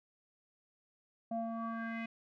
square tone with low-pass filter sweep, 227.7 Hz, A#3, 40 cents flat, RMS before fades -39 dBFS, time 1.31-2.06 s, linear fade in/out 5 ms, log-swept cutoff 620 to 2400 Hz, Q 4.9, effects none

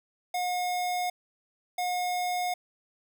square tone pair in turn, 720 / 720 Hz, F#5 / F#5, -47 / -47 cents, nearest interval unison, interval 0 cents, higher neither, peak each -28 dBFS, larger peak neither, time 0.34-1.1 / 1.78-2.54 s, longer neither, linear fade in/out 5 ms, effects none

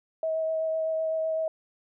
sine tone with vibrato, 640 Hz, D#5, 49 cents sharp, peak -25 dBFS, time 0.23-1.48 s, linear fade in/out 2 ms, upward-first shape sine, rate 7.9 Hz, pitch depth 11 cents each way, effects none

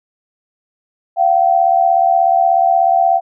sine tone pair together, 689 / 765.6 Hz, F5 / G5, -24 / -41 cents, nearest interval major second, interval 183 cents, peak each -12 dBFS, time 1.16-3.21 s, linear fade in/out 50 ms, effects none

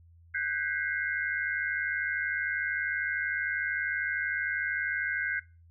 sine tone cluster, 1510 / 1610 / 1966 / 2119 Hz, F#6 / G6 / B6 / C7, +35 / +46 / -8 / +21 cents, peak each -33 / -33 / -39 / -35 dBFS, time 0.34-5.4 s, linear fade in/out 10 ms, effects noise-tail reverb RT60 0.3 s tail -19 dB re dry + added 84 Hz sine -54 dBFS peak until 5.7 s

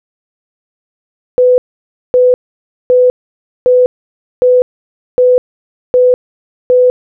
sine tone bursts, 500 Hz, B4, 21 cents sharp, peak -4 dBFS, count 8, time 1.38-6.9 s, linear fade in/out 0 ms, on 200 ms, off 560 ms, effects none

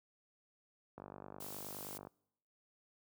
click train, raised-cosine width 1 ms, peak -34 dBFS, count 55, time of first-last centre 0.98-2.071 s, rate 49.5 Hz
blue noise, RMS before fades -48 dBFS, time 1.4-1.98 s, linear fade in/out 5 ms
effects noise-tail reverb RT60 0.8 s tail -26 dB re dry + high-pass 100 Hz 12 dB/octave

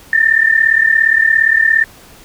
sine tone pair together, 1776.7 / 1814 Hz, A6 / A#6, +16 / -48 cents, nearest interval unison, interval 36 cents, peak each -11 dBFS, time 0.13-1.84 s, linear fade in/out 2 ms, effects pink hiss -41 dBFS RMS until 2.24 s

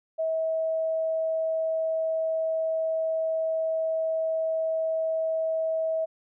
sine tone, 644 Hz, E5, 41 cents flat, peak -24 dBFS, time 0.18-6.06 s, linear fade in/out 20 ms, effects none

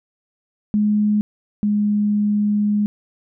sine tone pair in turn, 209.7 / 207.8 Hz, G#3 / G#3, +17 / +1 cents, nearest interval unison, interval 16 cents, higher first, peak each -14 / -15 dBFS, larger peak first, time 0.74-1.21 / 1.63-2.86 s, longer second, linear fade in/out 0 ms, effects none

